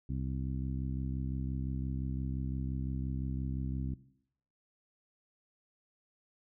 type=harmonic tone; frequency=65.8 Hz; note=C2; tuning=10 cents sharp; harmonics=1 / 2 / 3 / 4 / 5; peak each=-37 / -36 / -42 / -42 / -52 dBFS; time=0.09-3.94 s; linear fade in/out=5 ms; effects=noise-tail reverb RT60 0.7 s tail -18 dB re dry